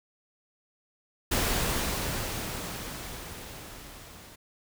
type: noise with level ramp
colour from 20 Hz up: pink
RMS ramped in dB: -26 to -49 dBFS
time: 1.31-4.36 s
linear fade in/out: 10 ms
effects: none